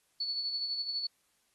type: tone with tremolo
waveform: sine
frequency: 4435 Hz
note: C#8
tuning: in tune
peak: -30 dBFS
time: 0.2-1.07 s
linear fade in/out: 5 ms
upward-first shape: sine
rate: 12 Hz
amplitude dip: 45%
effects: white hiss -73 dBFS RMS until 1.54 s + AAC 32 kbps